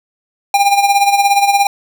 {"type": "tone with tremolo", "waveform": "square", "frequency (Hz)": 802, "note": "G5", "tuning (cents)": 39, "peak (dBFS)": -7, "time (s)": [0.54, 1.67], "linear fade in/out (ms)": 2, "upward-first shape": "sine", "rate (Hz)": 17, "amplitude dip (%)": 65, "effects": []}